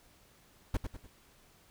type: noise with echo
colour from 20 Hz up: brown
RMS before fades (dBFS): -27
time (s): 0.74-0.77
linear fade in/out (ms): 5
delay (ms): 99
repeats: 3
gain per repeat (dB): -7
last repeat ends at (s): 1.067
effects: pink hiss -63 dBFS RMS until 1.7 s